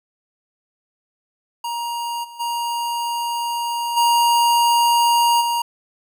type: tone with level steps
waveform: square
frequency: 943 Hz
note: A#5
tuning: 20 cents sharp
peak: -24 / -37 / -22 / -14 / -19 dBFS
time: 1.64-5.62 s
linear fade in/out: 5 ms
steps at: 2.23 / 2.39 / 3.96 / 5.4 s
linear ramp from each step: 20 ms
effects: none